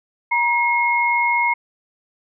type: tone pair together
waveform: sine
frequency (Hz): 950.9 / 2157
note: A#5 / C#7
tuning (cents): +34 / -48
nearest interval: octave + major second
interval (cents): 1418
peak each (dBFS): -18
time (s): 0.31-1.54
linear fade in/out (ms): 10
effects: none